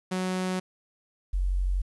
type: tone pair in turn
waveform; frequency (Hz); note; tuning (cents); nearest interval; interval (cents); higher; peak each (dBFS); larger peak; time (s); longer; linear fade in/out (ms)
sawtooth / sine; 185 / 46.04; F#3 / F#1; 0 / -8; 2 octaves; 2408; first; -23; neither; 0.11-0.6 / 1.33-1.82; neither; 10
effects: resampled to 24000 Hz + 10-bit